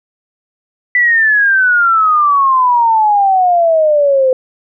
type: exponential sweep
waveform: sine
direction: down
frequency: 1990 to 510 Hz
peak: -7 dBFS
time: 0.95-4.33 s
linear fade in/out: 2 ms
effects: none